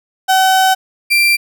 35% pulse tone pair in turn, 759 / 2360 Hz, F#5 / D7, +44 / +8 cents, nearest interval octave + minor sixth, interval 1964 cents, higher second, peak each -7 dBFS, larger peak neither, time 0.28-0.75 / 1.1-1.37 s, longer first, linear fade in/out 20 ms, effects none

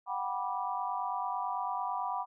sine chord, G major seventh, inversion third, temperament just, 735 / 784 / 980 / 1176 Hz, F#5 / G5 / B5 / D6, -12 / 0 / -14 / +2 cents, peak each -38 / -38 / -35 / -39 dBFS, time 0.06-2.26 s, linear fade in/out 50 ms, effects none

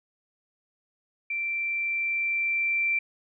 sine tone with level ramp, 2349 Hz, D7, in tune, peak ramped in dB -27 to -22 dBFS, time 1.3-2.99 s, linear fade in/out 5 ms, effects none

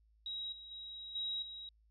sine tone with level steps, 3831 Hz, A#7, 47 cents sharp, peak -39 / -49 / -45 / -36 / -45 dBFS, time 0.26-1.69 s, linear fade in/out 2 ms, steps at 0.52 / 0.71 / 1.15 / 1.42 s, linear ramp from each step 5 ms, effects added 54 Hz sine -66 dBFS peak until 1.9 s

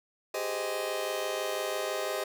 sawtooth chord, Ab major seventh, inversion third, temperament just, 389.3 / 415.3 / 519.1 / 623 Hz, G4 / Ab4 / C5 / Eb5, -12 / 0 / -14 / +2 cents, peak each -34 / -34 / -32 / -30 dBFS, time 0.34-2.24 s, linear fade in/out 5 ms, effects none

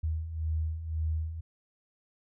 sine beating tone pair, 78 / 79.9 Hz, D#2 / D#2, +5 / +47 cents, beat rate 1.9 Hz, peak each -36 / -30 dBFS, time 0.03-1.41 s, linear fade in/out 10 ms, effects none

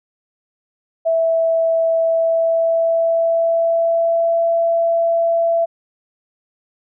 sine tone with pitch glide, 657 to 670 Hz, E5 to E5, -6 to +28 cents, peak -13 dBFS, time 1.05-5.66 s, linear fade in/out 20 ms, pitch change +34 cents, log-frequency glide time 1.99-4.42 s, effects none

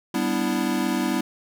square chord, E minor seventh, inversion first, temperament equal, 196 / 246.9 / 293.7 / 329.6 Hz, G3 / B3 / D4 / E4, 0 / 0 / 0 / 0 cents, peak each -29 / -27 / -29 / -28 dBFS, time 0.14-1.21 s, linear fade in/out 5 ms, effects none

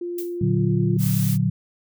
sine tone, 349.2 Hz, F4, in tune, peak -26 dBFS, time 0.01-0.97 s, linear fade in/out 5 ms
violet noise with exponential decay, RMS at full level -30 dBFS, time 0.18-0.39 s, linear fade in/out 5 ms, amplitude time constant 44 ms
sine chord, Bb augmented, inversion none, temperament equal, 116.54 / 146.83 / 185 Hz, Bb2 / D3 / F#3, 0 / 0 / 0 cents, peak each -22 dBFS, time 0.41-1.5 s, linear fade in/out 5 ms
blue noise, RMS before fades -31 dBFS, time 0.98-1.38 s, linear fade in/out 50 ms
effects none

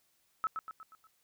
sine tone with echo, 1301 Hz, E6, 23 cents flat, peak -28 dBFS, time 0.44-0.47 s, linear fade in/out 0 ms, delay 120 ms, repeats 5, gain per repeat -6 dB, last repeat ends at 1.07 s, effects white hiss -73 dBFS RMS until 1.23 s

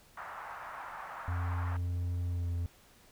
white band-pass noise, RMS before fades -44 dBFS, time 0.17-1.77 s, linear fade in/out 5 ms, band 760 to 1400 Hz, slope 24 dB/octave
triangle tone with pitch glide, 88 to 86.19 Hz, F2 to F2, +14 to -22 cents, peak -29 dBFS, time 1.28-2.66 s, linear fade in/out 0 ms, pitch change -36 cents, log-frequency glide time 2.29-2.5 s
effects pink hiss -61 dBFS RMS until 3.11 s

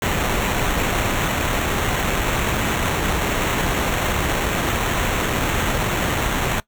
pink noise with sample-and-hold, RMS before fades -21 dBFS, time 0.02-6.6 s, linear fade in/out 2 ms, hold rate 4900 Hz, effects noise-tail reverb RT60 0.1 s tail -20 dB re dry

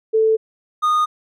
sine / triangle tone pair in turn, 441.1 / 1230.8 Hz, A4 / D#6, +4 / -19 cents, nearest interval octave + tritone, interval 1777 cents, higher second, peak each -12 dBFS, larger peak neither, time 0.13-0.37 / 0.82-1.06 s, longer neither, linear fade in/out 20 ms, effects none

